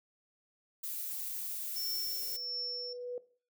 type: noise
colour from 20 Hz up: violet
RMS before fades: -39 dBFS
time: 0.83-2.37 s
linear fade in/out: 10 ms
type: tone with exponential growth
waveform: sine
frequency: 491.2 Hz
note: B4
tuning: 9 cents flat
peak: -35 dBFS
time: 1.61-3.18 s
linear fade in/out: 2 ms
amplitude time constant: 340 ms
type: tone with tremolo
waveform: sine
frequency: 5400 Hz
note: E8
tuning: 41 cents sharp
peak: -35 dBFS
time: 1.76-2.93 s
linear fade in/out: 2 ms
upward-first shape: triangle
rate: 1.5 Hz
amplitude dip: 55%
effects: noise-tail reverb RT60 0.4 s tail -17 dB re dry